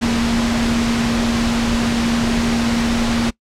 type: tone in noise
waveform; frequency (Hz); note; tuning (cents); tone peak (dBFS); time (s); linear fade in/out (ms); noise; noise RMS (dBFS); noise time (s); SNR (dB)
sine; 233.1; A#3; 0; -16; 0.01-3.31; 20; pink; -21; 0.01-3.31; +2
effects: noise-tail reverb RT60 0.1 s tail -22 dB re dry + low-pass 6000 Hz 12 dB/octave